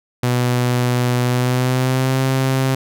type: tone with pitch glide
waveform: sawtooth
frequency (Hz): 123.47 to 132.33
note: B2 to C3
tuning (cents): 0 to +20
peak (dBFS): -11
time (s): 0.23-2.75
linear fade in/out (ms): 5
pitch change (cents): +120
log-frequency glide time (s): 1.24-2.23
effects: none